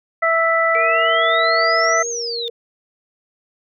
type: harmonic tone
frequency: 659.3 Hz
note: E5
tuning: in tune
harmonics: 1 / 2 / 3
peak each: -18 / -18 / -18 dBFS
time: 0.22-2.03 s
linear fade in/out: 10 ms
type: exponential two-way sweep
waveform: sine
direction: up then down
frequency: 2293 to 6645 to 3558 Hz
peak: -23 dBFS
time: 0.75-2.48 s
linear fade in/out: 0 ms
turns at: 2.09 s
type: tone with pitch glide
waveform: sine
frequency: 465.6 to 468.3 Hz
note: A#4 to A#4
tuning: -2 to +8 cents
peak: -26 dBFS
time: 0.75-2.5 s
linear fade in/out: 5 ms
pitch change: +10 cents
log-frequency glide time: 1.18-1.84 s
effects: none